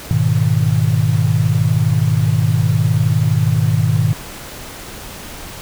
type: chord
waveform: sine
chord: G# minor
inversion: none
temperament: equal with one note detuned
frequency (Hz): 103.83 / 123.11 / 155.56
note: G#2 / B2 / D#3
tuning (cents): 0 / -5 / 0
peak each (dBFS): -16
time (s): 0.11-4.13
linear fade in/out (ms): 0
effects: pink hiss -32 dBFS RMS until 5.61 s